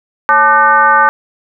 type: tone with frequency modulation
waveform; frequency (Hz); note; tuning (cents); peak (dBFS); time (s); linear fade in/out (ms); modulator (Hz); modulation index
sine; 1193; D6; +27; -5; 0.29-1.09; 0; 321; 1.3
effects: none